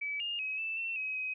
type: tone with pitch steps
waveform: sine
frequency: 2294 / 2828 / 2547 / 2642 / 2695 / 2542 / 2527 Hz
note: D7 / F7 / D#7 / E7 / E7 / D#7 / D#7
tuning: -41 / +21 / +40 / +3 / +38 / +36 / +26 cents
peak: -33 dBFS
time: 0.01-1.34 s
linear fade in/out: 10 ms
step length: 190 ms
effects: none